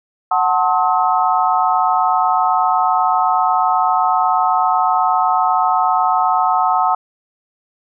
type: chord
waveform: sine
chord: F# diminished seventh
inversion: none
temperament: just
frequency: 740 / 888 / 1065.6 / 1278.7 Hz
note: F#5 / A5 / C6 / Eb6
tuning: 0 / +16 / +31 / +47 cents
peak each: -16 / -18 / -20 / -18 dBFS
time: 0.31-6.95 s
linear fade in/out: 5 ms
effects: none